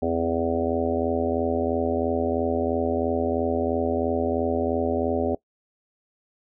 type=harmonic tone with a mistuned harmonic; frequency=83 Hz; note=E2; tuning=12 cents sharp; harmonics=1 / 3 / 4 / 5 / 6 / 7 / 8 / 9; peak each=-32 / -27 / -33 / -27 / -33 / -28 / -33 / -32 dBFS; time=0.02-5.35 s; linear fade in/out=5 ms; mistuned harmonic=3; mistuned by=+41 cents; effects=noise-tail reverb RT60 0.1 s tail -21 dB re dry